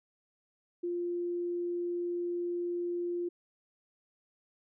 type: tone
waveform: sine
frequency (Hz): 349.2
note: F4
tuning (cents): 0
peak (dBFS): -31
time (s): 0.83-3.29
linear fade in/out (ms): 10
effects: none